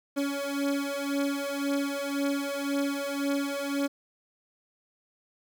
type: beating tone pair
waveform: 30% pulse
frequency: 279.8 / 281.7 Hz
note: C#4 / C#4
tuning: +16 / +28 cents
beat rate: 1.9 Hz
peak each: -28 dBFS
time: 0.16-3.88 s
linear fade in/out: 20 ms
effects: none